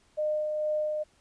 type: tone with tremolo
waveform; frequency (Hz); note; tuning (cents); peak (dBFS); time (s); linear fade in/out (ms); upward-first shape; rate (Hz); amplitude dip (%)
sine; 609; D#5; -37; -25; 0.17-1.04; 20; sine; 2.2; 30
effects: pink hiss -65 dBFS RMS until 1.2 s + resampled to 22050 Hz